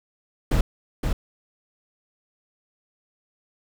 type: noise with echo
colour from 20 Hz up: brown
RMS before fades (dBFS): -18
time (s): 0.51-0.61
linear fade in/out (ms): 5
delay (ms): 520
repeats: 1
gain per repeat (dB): -4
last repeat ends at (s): 1.13
effects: none